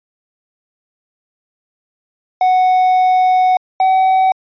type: tone pair in turn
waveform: triangle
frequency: 740 / 756.4 Hz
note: F#5 / F#5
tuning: 0 / +38 cents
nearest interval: unison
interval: 38 cents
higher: second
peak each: -7 dBFS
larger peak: neither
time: 2.41-3.57 / 3.8-4.32 s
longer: first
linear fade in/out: 2 ms
effects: resampled to 11025 Hz